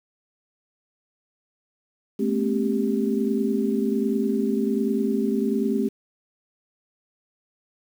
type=tone cluster; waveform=sine; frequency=215.5 / 236.8 / 266.2 / 393.9 Hz; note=A3 / A#3 / C4 / G4; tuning=-36 / +27 / +30 / +8 cents; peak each=-24 / -29 / -26 / -26 dBFS; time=2.19-5.89 s; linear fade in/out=10 ms; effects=8-bit